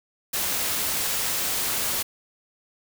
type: noise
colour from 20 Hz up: white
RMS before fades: -26 dBFS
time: 0.33-2.03 s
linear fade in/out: 10 ms
effects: none